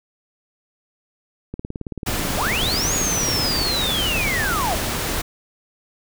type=click train; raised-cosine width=3 ms; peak=-16 dBFS; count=40; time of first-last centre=1.54-3.671 s; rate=18.3 Hz
type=noise; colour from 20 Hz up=pink; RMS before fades=-24 dBFS; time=2.06-5.22 s; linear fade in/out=10 ms
type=linear two-way sweep; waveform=sine; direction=up then down; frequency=493.9 to 6790 to 613 Hz; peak=-21 dBFS; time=2.37-4.75 s; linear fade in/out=5 ms; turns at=2.94 s
effects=none